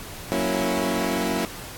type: chord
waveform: 20% pulse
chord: F# dominant seventh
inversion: none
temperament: equal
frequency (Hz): 185 / 233.1 / 277.2 / 329.6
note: F#3 / A#3 / C#4 / E4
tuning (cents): 0 / 0 / 0 / 0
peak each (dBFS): -23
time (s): 0.32-1.45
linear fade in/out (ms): 0
effects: pink hiss -38 dBFS RMS until 1.77 s + AAC 64 kbps